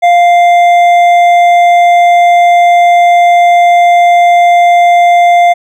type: tone with hard clipping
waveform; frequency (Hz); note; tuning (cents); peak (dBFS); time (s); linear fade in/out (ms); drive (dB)
sine; 698.5; F5; 0; -4; 0.02-5.54; 20; 7
effects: none